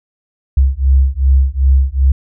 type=beating tone pair; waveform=sine; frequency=65.8 / 68.4 Hz; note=C2 / C#2; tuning=+10 / -23 cents; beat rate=2.6 Hz; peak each=-11 dBFS; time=0.57-2.12 s; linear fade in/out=5 ms; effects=none